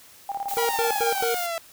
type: tone with tremolo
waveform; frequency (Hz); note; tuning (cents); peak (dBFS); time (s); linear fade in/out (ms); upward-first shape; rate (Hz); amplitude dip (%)
sine; 798; G5; +31; -25; 0.29-1.24; 2; square; 18; 75
type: noise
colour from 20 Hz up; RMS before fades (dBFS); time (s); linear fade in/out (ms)
blue; -33; 0.48-1.47; 10
type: tone bursts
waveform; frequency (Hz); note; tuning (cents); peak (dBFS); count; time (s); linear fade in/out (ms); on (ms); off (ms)
square; 465.6; A#4; -2; -24; 4; 0.57-1.344; 0; 120; 98
type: exponential sweep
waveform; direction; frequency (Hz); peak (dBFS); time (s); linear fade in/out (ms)
sawtooth; down; 980 to 658; -23; 0.58-1.58; 0
effects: white hiss -50 dBFS RMS until 1.72 s